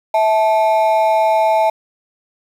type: ring-modulated tone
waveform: triangle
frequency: 762 Hz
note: G5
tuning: 49 cents flat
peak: -6 dBFS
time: 0.14-1.7 s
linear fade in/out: 5 ms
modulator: 110 Hz
effects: 7-bit